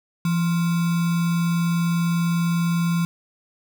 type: tone with sample-and-hold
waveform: sine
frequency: 170 Hz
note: F3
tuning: 46 cents flat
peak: -18 dBFS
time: 0.25-3.05 s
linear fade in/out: 2 ms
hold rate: 1225 Hz
effects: none